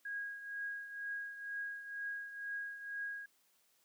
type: tone with tremolo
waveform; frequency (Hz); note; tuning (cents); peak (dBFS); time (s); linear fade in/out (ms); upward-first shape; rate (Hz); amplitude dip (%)
sine; 1641; G#6; -21; -37; 0.05-3.26; 5; triangle; 2.1; 70
effects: white hiss -73 dBFS RMS until 3.84 s + high-pass 150 Hz 12 dB/octave